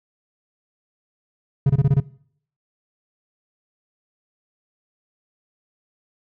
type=tone bursts; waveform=triangle; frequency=138.1 Hz; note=C#3; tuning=6 cents flat; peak=-10 dBFS; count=6; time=1.66-2.002 s; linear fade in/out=5 ms; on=37 ms; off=24 ms; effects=noise-tail reverb RT60 0.6 s tail -21 dB re dry